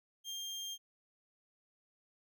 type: tone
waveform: 30% pulse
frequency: 3199 Hz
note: G7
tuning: 34 cents sharp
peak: -37 dBFS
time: 0.24-0.78 s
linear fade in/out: 50 ms
effects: none